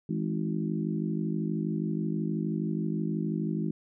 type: harmonic tone with a mistuned harmonic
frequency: 52.6 Hz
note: G#1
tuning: 23 cents sharp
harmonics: 3 / 4 / 5 / 6 / 7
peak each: -31 / -32 / -39 / -35 / -40 dBFS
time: 0.09-3.71 s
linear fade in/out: 5 ms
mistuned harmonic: 3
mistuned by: +69 cents
effects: none